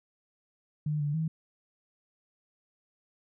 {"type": "tone with pitch steps", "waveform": "sine", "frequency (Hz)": [150.9, 146.2, 159.8], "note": ["D3", "D3", "D#3"], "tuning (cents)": [47, -7, 47], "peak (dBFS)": -27, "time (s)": [0.86, 1.28], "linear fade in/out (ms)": 5, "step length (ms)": 140, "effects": []}